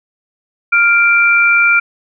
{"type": "tone pair together", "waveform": "sine", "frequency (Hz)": [1400, 2355], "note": ["F6", "D7"], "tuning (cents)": [4, 4], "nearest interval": "major sixth", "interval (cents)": 900, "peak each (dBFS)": -10, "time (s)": [0.72, 1.8], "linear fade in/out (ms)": 10, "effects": []}